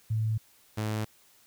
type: tone pair in turn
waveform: sine / sawtooth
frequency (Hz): 110 / 107.99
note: A2 / A2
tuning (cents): 0 / -32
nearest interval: unison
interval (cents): 32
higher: first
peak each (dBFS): -25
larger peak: neither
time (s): 0.1-0.38 / 0.77-1.05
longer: neither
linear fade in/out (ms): 10
effects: white hiss -61 dBFS RMS until 1.46 s